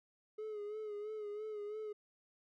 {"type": "tone with vibrato", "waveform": "triangle", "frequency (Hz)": 422.8, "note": "G#4", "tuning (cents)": 31, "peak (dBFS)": -38, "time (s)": [0.38, 1.93], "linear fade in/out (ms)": 10, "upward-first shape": "sine", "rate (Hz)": 3, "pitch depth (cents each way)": 49, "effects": ["tanh soft clip ceiling -34 dBFS"]}